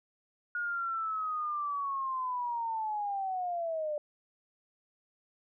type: linear sweep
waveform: sine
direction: down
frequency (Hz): 1441 to 587.3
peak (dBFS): -31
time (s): 0.55-3.98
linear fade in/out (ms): 2
effects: none